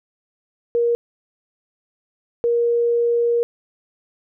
sine tone bursts at uneven times, 472 Hz, A#4, 22 cents sharp, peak -15 dBFS, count 2, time 0.75-0.95 / 2.44-3.43 s, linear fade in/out 0 ms, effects none

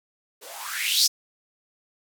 violet noise with band-pass filter sweep, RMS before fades -25 dBFS, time 0.41-1.08 s, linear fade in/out 20 ms, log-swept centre 430 to 5600 Hz, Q 6, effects none

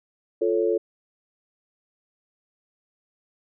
sine chord, F augmented, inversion none, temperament equal, 349.2 / 440 / 554.4 Hz, F4 / A4 / C#5, 0 / 0 / 0 cents, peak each -24 / -22 / -27 dBFS, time 0.41-0.78 s, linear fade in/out 10 ms, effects none

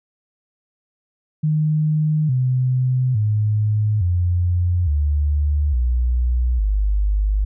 sine tone with pitch steps, 153.8 / 127.84 / 106.27 / 88.33 / 73.43 / 61.04 / 50.74 Hz, D#3 / C3 / G#2 / F2 / D2 / B1 / G#1, -20 / -40 / +40 / +20 / 0 / -20 / -40 cents, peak -15 dBFS, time 1.43-7.45 s, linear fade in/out 10 ms, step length 860 ms, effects none

